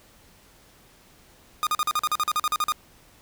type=tone bursts; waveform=45% pulse; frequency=1225 Hz; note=D#6; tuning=27 cents flat; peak=-21 dBFS; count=14; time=1.63-2.721 s; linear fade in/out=0 ms; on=38 ms; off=43 ms; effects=pink hiss -55 dBFS RMS until 3.21 s